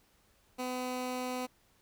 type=tone; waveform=15% pulse; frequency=252.4 Hz; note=B3; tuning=38 cents sharp; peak=-28 dBFS; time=0.58-1.47 s; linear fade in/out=20 ms; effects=pink hiss -68 dBFS RMS until 1.81 s